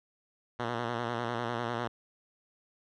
5% pulse tone with vibrato, 118.5 Hz, A#2, 29 cents sharp, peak -20 dBFS, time 0.59-1.88 s, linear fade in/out 10 ms, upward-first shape square, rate 10 Hz, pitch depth 46 cents each way, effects low-pass 3000 Hz 12 dB/octave

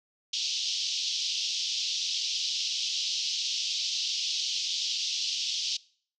white band-pass noise, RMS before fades -31 dBFS, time 0.33-5.77 s, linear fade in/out 5 ms, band 2900 to 5800 Hz, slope 48 dB/octave, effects noise-tail reverb RT60 0.5 s tail -22 dB re dry

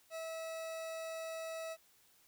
40% pulse tone, 649 Hz, E5, 27 cents flat, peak -40 dBFS, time 0.1-1.77 s, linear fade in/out 50 ms, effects white hiss -68 dBFS RMS until 2.27 s

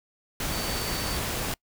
sine tone in noise, 4549 Hz, C#8, 44 cents sharp, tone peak -37 dBFS, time 0.52-1.17 s, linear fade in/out 2 ms, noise pink, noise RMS -30 dBFS, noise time 0.4-1.54 s, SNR -10 dB, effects noise-tail reverb RT60 0.1 s tail -26 dB re dry

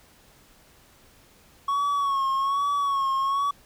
triangle tone with vibrato, 1108.7 Hz, C#6, in tune, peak -20 dBFS, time 1.68-3.51 s, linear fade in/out 5 ms, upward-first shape sine, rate 1.2 Hz, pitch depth 53 cents each way, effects pink hiss -56 dBFS RMS until 3.65 s

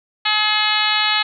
harmonic tone, 425.2 Hz, G#4, 41 cents sharp, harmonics 2 / 3 / 4 / 5 / 6 / 7 / 8 / 9 / 10, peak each -24 / -24 / -24 / -24 / -24 / -24 / -24 / -24 / -24 dBFS, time 0.25-1.23 s, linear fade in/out 10 ms, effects none

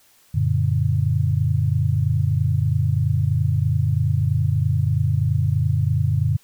sine chord, Gb augmented, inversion none, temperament just, 92.5 / 115.62 / 144.53 Hz, Gb2 / Bb2 / D3, 0 / -14 / -27 cents, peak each -21 dBFS, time 0.34-6.37 s, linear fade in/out 10 ms, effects white hiss -56 dBFS RMS until 6.43 s

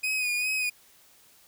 40% pulse tone with vibrato, 2489 Hz, D#7, in tune, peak -25 dBFS, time 0.03-0.7 s, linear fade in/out 10 ms, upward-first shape sine, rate 2.5 Hz, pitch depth 40 cents each way, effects white hiss -58 dBFS RMS until 1.47 s

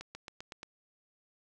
accelerating click train, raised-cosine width 0.2 ms, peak -26 dBFS, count 6, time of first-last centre 0.01-0.631 s, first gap 140 ms, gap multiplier 0.94, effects none

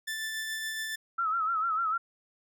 sawtooth tone with tremolo, 1762 Hz, A6, 2 cents sharp, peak -28 dBFS, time 0.07-0.96 s, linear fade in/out 10 ms, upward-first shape triangle, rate 7.1 Hz, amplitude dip 30%
sine tone with vibrato, 1318.5 Hz, E6, in tune, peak -26 dBFS, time 1.18-1.98 s, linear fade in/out 10 ms, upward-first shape sine, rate 6.7 Hz, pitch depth 80 cents each way
effects none

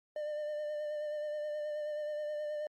triangle tone with vibrato, 600 Hz, D5, 37 cents sharp, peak -33 dBFS, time 0.16-2.67 s, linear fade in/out 2 ms, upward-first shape sine, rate 9.4 Hz, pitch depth 24 cents each way, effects Opus 48 kbps

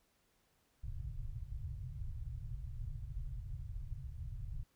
pink low-pass noise, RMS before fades -43 dBFS, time 0.83-4.64 s, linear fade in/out 10 ms, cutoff 140 Hz, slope 96 dB/octave, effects pink hiss -75 dBFS RMS until 4.75 s

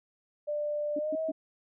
sine tone with pitch glide, 593 to 639.2 Hz, D5 to D#5, +17 to +47 cents, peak -29 dBFS, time 0.47-1.32 s, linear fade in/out 20 ms, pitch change +130 cents, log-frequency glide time 0.97-1.19 s
sine tone bursts, 292.9 Hz, D4, 5 cents flat, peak -32 dBFS, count 3, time 0.96-1.316 s, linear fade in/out 5 ms, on 32 ms, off 130 ms
effects none

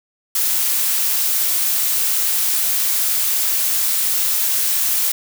blue noise, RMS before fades -18 dBFS, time 0.35-5.12 s, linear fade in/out 5 ms, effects none

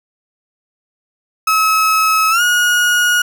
35% pulse tone with pitch glide, 1288 to 1445.7 Hz, E6 to F#6, -41 to -41 cents, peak -9 dBFS, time 1.47-3.22 s, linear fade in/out 5 ms, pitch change +200 cents, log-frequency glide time 2.3-2.42 s, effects none

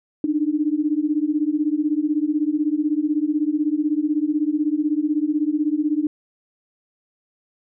sine beating tone pair, 293.7 / 309.7 Hz, D4 / D#4, 0 / -8 cents, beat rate 16 Hz, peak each -21 dBFS, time 0.24-6.07 s, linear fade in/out 2 ms, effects none

